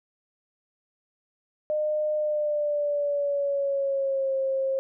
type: tone with pitch glide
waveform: sine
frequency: 608 to 535.4 Hz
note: D#5 to C5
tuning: -40 to +40 cents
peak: -23 dBFS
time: 1.7-4.79 s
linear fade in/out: 0 ms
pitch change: -220 cents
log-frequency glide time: 2.15-4.35 s
effects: none